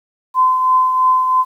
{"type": "tone with tremolo", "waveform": "sine", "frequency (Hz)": 1026, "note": "C6", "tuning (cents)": -34, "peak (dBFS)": -8, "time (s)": [0.34, 1.45], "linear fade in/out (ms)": 50, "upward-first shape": "triangle", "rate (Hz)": 3, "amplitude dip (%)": 50, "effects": ["8-bit"]}